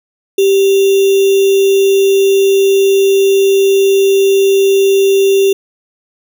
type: tone with sample-and-hold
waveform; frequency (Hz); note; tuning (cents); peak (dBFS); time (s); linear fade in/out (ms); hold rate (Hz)
sine; 391; G4; -4; -6; 0.38-5.53; 5; 3150
effects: none